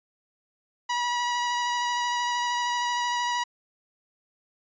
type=tone with vibrato; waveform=sawtooth; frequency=968 Hz; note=B5; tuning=35 cents flat; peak=-21 dBFS; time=0.89-3.44 s; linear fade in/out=10 ms; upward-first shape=square; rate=13 Hz; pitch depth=9 cents each way; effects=resampled to 16000 Hz